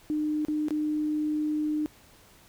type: tone with dropouts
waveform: sine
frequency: 303.5 Hz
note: D#4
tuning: 43 cents flat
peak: -25 dBFS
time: 0.1-1.86 s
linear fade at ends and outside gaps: 0 ms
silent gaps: 0.45-0.484 / 0.684-0.707 s
effects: pink hiss -56 dBFS RMS until 2.48 s